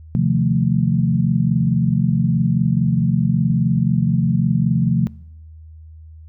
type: chord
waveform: sine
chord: F dominant seventh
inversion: second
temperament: equal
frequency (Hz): 130.81 / 155.56 / 174.61 / 220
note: C3 / Eb3 / F3 / A3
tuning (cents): 0 / 0 / 0 / 0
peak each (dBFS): -18 / -22 / -18 / -22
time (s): 0.15-5.07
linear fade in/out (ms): 0
effects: noise-tail reverb RT60 0.8 s tail -24 dB re dry + added 79 Hz sine -37 dBFS peak until 6.28 s